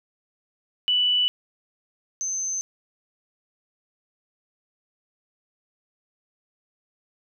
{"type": "tone pair in turn", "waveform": "sine", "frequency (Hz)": [2968, 6208], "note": ["F#7", "G8"], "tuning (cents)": [5, -18], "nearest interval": "octave + minor second", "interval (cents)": 1277, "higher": "second", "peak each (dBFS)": [-18, -25], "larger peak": "first", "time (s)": [[0.88, 1.28], [2.21, 2.61]], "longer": "neither", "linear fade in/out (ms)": 0, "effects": []}